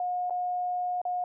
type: tone with dropouts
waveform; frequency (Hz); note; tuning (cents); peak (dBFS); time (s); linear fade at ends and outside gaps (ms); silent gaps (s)
sine; 720; F#5; -47; -27; 0-1.24; 2; 0.298-0.306 / 1.016-1.052
effects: none